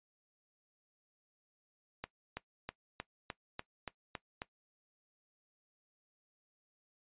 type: accelerating click train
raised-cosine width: 0.3 ms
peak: -23 dBFS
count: 9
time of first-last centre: 2.04-4.419 s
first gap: 330 ms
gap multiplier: 0.97
effects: noise-tail reverb RT60 0.1 s tail -18 dB re dry + resampled to 8000 Hz